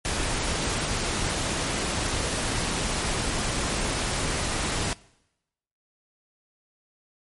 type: noise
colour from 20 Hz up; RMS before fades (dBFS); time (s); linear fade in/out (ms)
pink; -27; 0.05-4.93; 0
effects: noise-tail reverb RT60 0.9 s tail -22 dB re dry + MP3 48 kbps